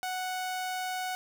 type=tone; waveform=sawtooth; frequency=740 Hz; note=F#5; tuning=in tune; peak=-28 dBFS; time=0.03-1.15 s; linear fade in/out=0 ms; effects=none